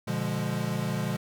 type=chord; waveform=square; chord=B diminished seventh; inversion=none; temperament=equal with one note detuned; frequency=120.72 / 146.83 / 174.61 / 207.7 Hz; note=B2 / D3 / F3 / Ab3; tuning=-39 / 0 / 0 / 0 cents; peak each=-34 dBFS; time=0.07-1.17 s; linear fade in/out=10 ms; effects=none